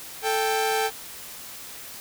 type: tone pair together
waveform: sawtooth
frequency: 440 / 787.2 Hz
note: A4 / G5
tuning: 0 / +7 cents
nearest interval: minor seventh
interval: 1007 cents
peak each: -21 dBFS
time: 0.22-0.91 s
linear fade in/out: 50 ms
effects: white hiss -40 dBFS RMS until 2 s